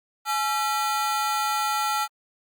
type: ring-modulated tone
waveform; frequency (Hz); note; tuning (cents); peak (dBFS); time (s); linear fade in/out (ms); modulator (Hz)
40% pulse; 1099; C#6; -15; -19; 0.25-2.08; 50; 253
effects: Opus 48 kbps